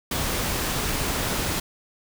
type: noise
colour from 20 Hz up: pink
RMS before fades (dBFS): -26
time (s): 0.11-1.6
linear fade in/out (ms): 5
effects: none